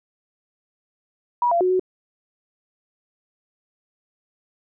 sine tone with pitch steps, 966 / 685 / 366.5 / 370.5 Hz, B5 / F5 / F#4 / F#4, -39 / -34 / -16 / +2 cents, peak -16 dBFS, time 1.42-1.796 s, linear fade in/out 2 ms, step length 94 ms, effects none

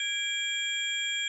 sine tone cluster, 1650 / 2340 / 3268 / 7320 Hz, G#6 / D7 / G#7 / A#8, -12 / -7 / -29 / -32 cents, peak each -37 / -33 / -31 / -39 dBFS, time 0-1.28 s, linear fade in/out 2 ms, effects none

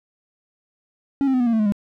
triangle tone with pitch steps, 277.2 / 265.1 / 253.6 / 242.6 / 232 / 221.9 / 212.3 / 203 Hz, C#4 / C4 / B3 / B3 / A#3 / A3 / G#3 / G#3, 0 / +23 / +46 / -31 / -8 / +15 / +38 / -39 cents, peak -14 dBFS, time 1.21-1.722 s, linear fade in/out 0 ms, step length 64 ms, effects none

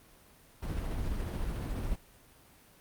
brown noise with tremolo, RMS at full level -33 dBFS, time 0.62-1.96 s, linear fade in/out 10 ms, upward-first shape sine, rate 14 Hz, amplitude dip 25%, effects pink hiss -59 dBFS RMS until 2.8 s + Opus 32 kbps

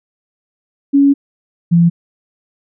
sine tone pair in turn, 280 / 170.16 Hz, C#4 / F3, +18 / -45 cents, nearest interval major sixth, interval 863 cents, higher first, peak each -6 dBFS, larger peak neither, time 0.93-1.14 / 1.71-1.9 s, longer first, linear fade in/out 20 ms, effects none

